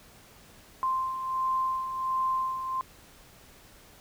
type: beating tone pair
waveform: sine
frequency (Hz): 1044 / 1045.4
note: C6 / C6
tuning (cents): -4 / -2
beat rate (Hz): 1.4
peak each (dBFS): -35 / -27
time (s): 0.83-2.81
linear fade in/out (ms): 0
effects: pink hiss -54 dBFS RMS until 4 s